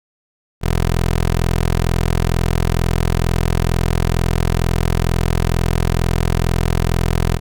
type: tone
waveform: 15% pulse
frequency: 42.18 Hz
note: E1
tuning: 41 cents sharp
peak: -8 dBFS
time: 0.61-7.4 s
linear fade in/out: 50 ms
effects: none